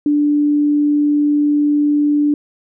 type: tone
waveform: sine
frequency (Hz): 293.7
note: D4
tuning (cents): 0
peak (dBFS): -11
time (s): 0.06-2.34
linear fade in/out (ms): 2
effects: none